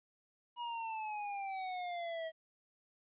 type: exponential sweep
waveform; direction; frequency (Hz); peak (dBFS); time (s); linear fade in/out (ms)
square; down; 967 to 639; -39; 0.56-2.32; 50
effects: resampled to 8000 Hz + 13-bit